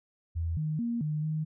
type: tone with pitch steps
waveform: sine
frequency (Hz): 83 / 154.4 / 235 / 152.1 / 155.6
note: E2 / D#3 / A#3 / D#3 / D#3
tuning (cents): +12 / -13 / +14 / -39 / 0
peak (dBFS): -28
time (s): 0.35-1.45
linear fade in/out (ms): 20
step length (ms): 220
effects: none